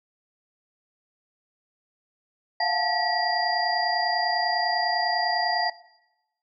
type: tone cluster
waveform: sine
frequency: 694 / 724 / 868 / 1924 / 4783 Hz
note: F5 / F#5 / A5 / B6 / D8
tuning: -11 / -38 / -24 / -46 / +31 cents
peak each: -28 dBFS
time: 2.6-5.7 s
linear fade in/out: 5 ms
effects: noise-tail reverb RT60 0.9 s tail -17 dB re dry